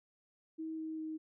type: tone with pitch steps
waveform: sine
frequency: 319.5 / 317.1 / 314.7 Hz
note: D#4 / D#4 / D#4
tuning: +46 / +33 / +20 cents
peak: -38 dBFS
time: 0.58-1.18 s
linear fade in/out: 20 ms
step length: 200 ms
effects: none